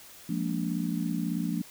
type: chord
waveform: sine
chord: Bb dominant seventh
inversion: second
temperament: just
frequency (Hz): 174.81 / 209.8 / 233.1 / 291.4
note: F3 / Ab3 / Bb3 / D4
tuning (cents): +2 / +18 / 0 / -13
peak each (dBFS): -31 / -35 / -33 / -34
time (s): 0.29-1.62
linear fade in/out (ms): 5
effects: white hiss -50 dBFS RMS until 1.7 s